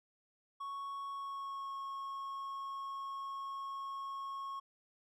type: tone with pitch glide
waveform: triangle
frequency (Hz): 1108.7 to 1094.1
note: C#6 to C#6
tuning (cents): 0 to -23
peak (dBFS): -38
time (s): 0.6-4.6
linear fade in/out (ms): 10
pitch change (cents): -23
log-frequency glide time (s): 1.1-1.75
effects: none